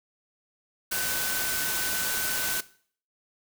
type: tone in noise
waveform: sine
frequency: 1512 Hz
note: F#6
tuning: 37 cents sharp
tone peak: -34 dBFS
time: 0.91-2.61 s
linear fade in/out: 10 ms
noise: white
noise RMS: -29 dBFS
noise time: 0.91-2.61 s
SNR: -8 dB
effects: noise-tail reverb RT60 0.5 s tail -18 dB re dry